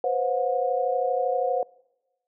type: tone cluster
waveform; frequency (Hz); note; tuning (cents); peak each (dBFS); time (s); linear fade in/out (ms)
sine; 499.4 / 532 / 723; B4 / C5 / F#5; +19 / +29 / -40; -26; 0.04-1.63; 2
effects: noise-tail reverb RT60 1.0 s tail -24 dB re dry